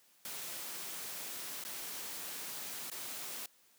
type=noise with dropouts; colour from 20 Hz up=white; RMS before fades=-43 dBFS; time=0.25-3.46 s; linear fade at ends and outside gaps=2 ms; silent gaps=1.639-1.649 / 2.901-2.915 s; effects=white hiss -67 dBFS RMS until 3.78 s + high-pass 150 Hz 12 dB/octave